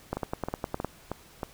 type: two click trains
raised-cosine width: 1 ms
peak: -17 / -15 dBFS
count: 5 / 8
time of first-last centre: 0.17-1.432 / 0.13-0.846 s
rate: 3.17 / 9.77 Hz
effects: pink hiss -54 dBFS RMS until 1.53 s